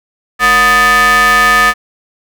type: ring-modulated tone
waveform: 45% pulse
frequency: 258.1 Hz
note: C4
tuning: 23 cents flat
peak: -3 dBFS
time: 0.39-1.74 s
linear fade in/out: 50 ms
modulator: 1500 Hz
effects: none